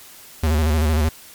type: tone with vibrato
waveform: square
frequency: 77.4 Hz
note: D#2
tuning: 9 cents flat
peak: -16 dBFS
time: 0.43-1.09 s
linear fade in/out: 5 ms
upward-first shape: square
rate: 13 Hz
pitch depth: 64 cents each way
effects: white hiss -43 dBFS RMS until 1.34 s + MP3 96 kbps